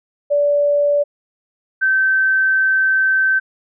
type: tone pair in turn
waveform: sine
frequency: 579 / 1545.7 Hz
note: D5 / G6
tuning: -25 / -25 cents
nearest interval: octave + perfect fourth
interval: 1700 cents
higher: second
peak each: -12 dBFS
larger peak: neither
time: 0.3-1.04 / 1.81-3.4 s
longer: second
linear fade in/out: 20 ms
effects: none